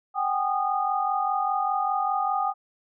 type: tone cluster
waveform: sine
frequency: 764 / 809 / 1230 Hz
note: G5 / G#5 / D#6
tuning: -45 / -46 / -20 cents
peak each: -27 dBFS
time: 0.14-2.54 s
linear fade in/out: 50 ms
effects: none